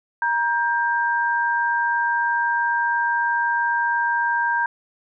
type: tone pair together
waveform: sine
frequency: 943 / 1586 Hz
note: A#5 / G6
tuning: +20 / +20 cents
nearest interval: major sixth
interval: 900 cents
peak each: -21 dBFS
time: 0.22-4.66 s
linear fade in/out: 2 ms
effects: none